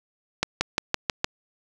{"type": "accelerating click train", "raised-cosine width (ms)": 0.2, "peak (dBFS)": -4, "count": 6, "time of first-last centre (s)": [0.43, 1.244], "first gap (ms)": 180, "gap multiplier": 0.95, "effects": []}